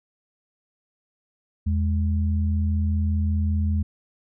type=tone pair together; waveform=sine; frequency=82.41 / 207.7 Hz; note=E2 / G#3; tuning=0 / 0 cents; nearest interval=octave + major third; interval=1600 cents; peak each=-20 / -28 dBFS; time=1.66-3.83 s; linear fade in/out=10 ms; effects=none